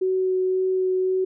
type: tone with vibrato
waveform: sine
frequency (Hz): 373.3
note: F#4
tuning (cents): +15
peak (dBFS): -19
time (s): 0.01-1.25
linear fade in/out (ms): 10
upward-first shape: sine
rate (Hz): 1.9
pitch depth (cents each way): 8
effects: none